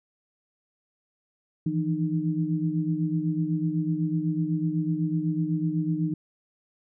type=tone cluster; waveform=sine; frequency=160.4 / 168.4 / 306.7 Hz; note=E3 / E3 / D#4; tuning=-47 / +37 / -25 cents; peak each=-28 dBFS; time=1.66-6.14 s; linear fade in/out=5 ms; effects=none